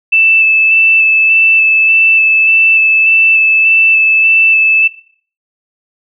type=tone with vibrato; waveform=sine; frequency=2637 Hz; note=E7; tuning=in tune; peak=-5 dBFS; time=0.12-4.88 s; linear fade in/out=10 ms; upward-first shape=square; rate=1.7 Hz; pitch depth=10 cents each way; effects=noise-tail reverb RT60 0.5 s tail -17 dB re dry